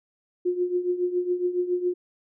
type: tone with tremolo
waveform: sine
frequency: 357.7 Hz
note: F4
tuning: 41 cents sharp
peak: -19 dBFS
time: 0.45-1.94 s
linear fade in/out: 10 ms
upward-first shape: triangle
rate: 7.2 Hz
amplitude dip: 80%
effects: none